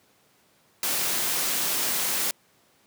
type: noise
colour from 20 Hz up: white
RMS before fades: -26 dBFS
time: 0.83-2.31 s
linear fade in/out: 2 ms
effects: pink hiss -62 dBFS RMS until 2.86 s + high-pass 150 Hz 12 dB/octave